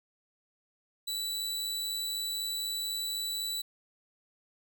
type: tone with amplitude modulation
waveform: sawtooth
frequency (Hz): 3951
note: B7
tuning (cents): 0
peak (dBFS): -28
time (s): 1.07-3.62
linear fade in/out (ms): 10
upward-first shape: sine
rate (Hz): 104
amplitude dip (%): 25
effects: none